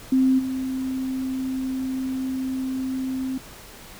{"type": "tone with level steps", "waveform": "sine", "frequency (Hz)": 261.6, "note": "C4", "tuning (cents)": 0, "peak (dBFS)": [-15, -24], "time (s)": [0.12, 3.38], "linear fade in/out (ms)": 5, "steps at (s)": 0.38, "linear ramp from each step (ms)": 20, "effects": ["pink hiss -43 dBFS RMS until 3.99 s"]}